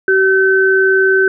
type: tone pair together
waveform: sine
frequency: 382.7 / 1530.8 Hz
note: G4 / G6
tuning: -42 / -42 cents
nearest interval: 2 octaves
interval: 2400 cents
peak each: -11 dBFS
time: 0.08-1.28 s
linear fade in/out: 2 ms
effects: none